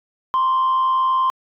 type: tone with frequency modulation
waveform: sine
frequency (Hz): 1046.5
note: C6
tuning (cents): 0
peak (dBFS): -13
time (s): 0.34-1.3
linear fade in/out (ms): 0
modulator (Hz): 91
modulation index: 0.32
effects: tanh soft clip ceiling -13 dBFS